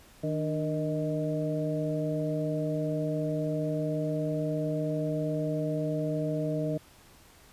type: harmonic tone with a mistuned harmonic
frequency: 155.56 Hz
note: D#3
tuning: in tune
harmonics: 1 / 2 / 3 / 4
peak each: -31 / -33 / -36 / -33 dBFS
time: 0.23-6.78 s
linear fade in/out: 10 ms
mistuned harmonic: 2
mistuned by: -72 cents
effects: pink hiss -56 dBFS RMS until 7.52 s + resampled to 32000 Hz